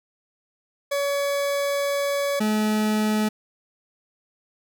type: tone pair in turn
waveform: 40% pulse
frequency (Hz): 565 / 214.2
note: C#5 / A3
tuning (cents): +33 / -46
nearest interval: octave + perfect fourth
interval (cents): 1679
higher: first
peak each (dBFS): -21 / -19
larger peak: second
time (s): 0.91-2.4 / 2.4-3.29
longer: first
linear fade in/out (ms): 10
effects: none